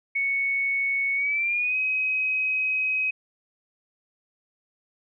sine tone with pitch glide, 2217 to 2532 Hz, C#7 to D#7, 0 to +30 cents, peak -22 dBFS, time 0.15-3.11 s, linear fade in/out 10 ms, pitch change +230 cents, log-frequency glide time 1.15-1.77 s, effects none

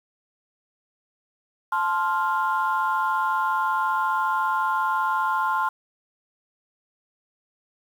sine chord, F major, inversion first, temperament just, 873.1 / 1047.7 / 1396.9 Hz, A5 / C6 / F6, -14 / +2 / 0 cents, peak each -25 / -23 / -26 dBFS, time 1.72-5.69 s, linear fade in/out 5 ms, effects tanh soft clip ceiling -13 dBFS + 8-bit

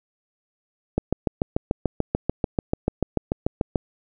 click train, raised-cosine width 2 ms, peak -7 dBFS, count 20, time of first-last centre 0.98-3.758 s, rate 6.84 Hz, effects none

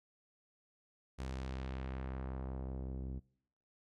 sawtooth tone with low-pass filter sweep, 65.41 Hz, C2, in tune, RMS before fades -42 dBFS, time 1.18-3.2 s, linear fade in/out 20 ms, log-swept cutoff 8500 to 280 Hz, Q 0.88, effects noise-tail reverb RT60 0.7 s tail -24 dB re dry

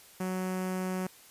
sawtooth tone with notch filter, 185.5 Hz, F#3, 5 cents sharp, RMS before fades -33 dBFS, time 0.2-1.07 s, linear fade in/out 5 ms, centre 3800 Hz, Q 1.1, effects white hiss -55 dBFS RMS until 1.3 s + resampled to 32000 Hz

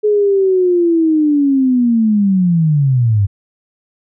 sine linear sweep, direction down, 425.5 to 95.6 Hz, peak -9 dBFS, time 0.03-3.27 s, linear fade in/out 20 ms, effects none

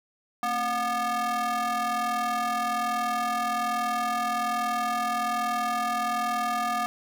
square ring-modulated tone, 246.9 Hz, B3, in tune, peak -23 dBFS, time 0.43-6.86 s, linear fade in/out 0 ms, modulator 967 Hz, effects none

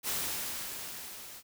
white noise with level ramp, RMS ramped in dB -32 to -48 dBFS, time 0.03-1.43 s, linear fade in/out 50 ms, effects none

